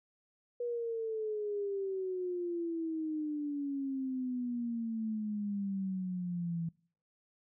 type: exponential sweep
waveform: sine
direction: down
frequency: 485 to 164.81 Hz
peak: -33 dBFS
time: 0.6-6.69 s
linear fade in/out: 5 ms
effects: noise-tail reverb RT60 0.5 s tail -24 dB re dry